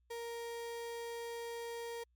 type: tone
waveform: 35% pulse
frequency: 467.1 Hz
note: A#4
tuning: 3 cents sharp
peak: -39 dBFS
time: 0.1-2.04 s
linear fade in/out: 10 ms
effects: added 60 Hz sine -70 dBFS peak until 2.15 s + MP3 96 kbps